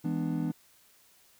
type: chord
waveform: triangle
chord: E dominant seventh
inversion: none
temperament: just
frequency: 164.81 / 206 / 247.2 / 296.7 Hz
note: E3 / G#3 / B3 / D4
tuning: 0 / -14 / +2 / +18 cents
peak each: -30 / -36 / -32 / -32 dBFS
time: 0.04-0.52 s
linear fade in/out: 10 ms
effects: white hiss -62 dBFS RMS until 1.39 s